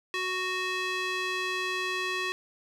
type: tone with band-pass filter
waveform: square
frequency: 370 Hz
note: F#4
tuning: in tune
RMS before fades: -31 dBFS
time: 0.14-2.32 s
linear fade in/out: 0 ms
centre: 2500 Hz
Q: 1.2
effects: none